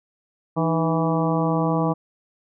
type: harmonic tone with a mistuned harmonic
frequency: 163.9 Hz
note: E3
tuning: 10 cents flat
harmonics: 1 / 2 / 3 / 4 / 5 / 6 / 7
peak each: -22 / -25 / -27 / -28 / -29 / -30 / -30 dBFS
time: 0.56-1.94 s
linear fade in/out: 20 ms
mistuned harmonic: 2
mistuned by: -80 cents
effects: none